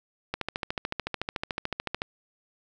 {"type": "click train", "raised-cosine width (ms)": 0.3, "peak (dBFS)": -13, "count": 24, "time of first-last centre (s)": [0.34, 2.019], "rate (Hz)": 13.7, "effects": []}